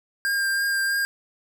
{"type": "tone with vibrato", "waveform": "square", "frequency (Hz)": 1602, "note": "G6", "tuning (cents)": 37, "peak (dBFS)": -22, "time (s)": [0.25, 1.05], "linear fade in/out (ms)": 0, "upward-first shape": "triangle", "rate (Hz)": 3.1, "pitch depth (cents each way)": 17, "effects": []}